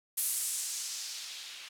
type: noise with low-pass filter sweep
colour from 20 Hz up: violet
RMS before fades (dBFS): -37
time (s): 0.17-1.69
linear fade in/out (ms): 10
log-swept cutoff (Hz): 12000 to 2800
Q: 1.4
effects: none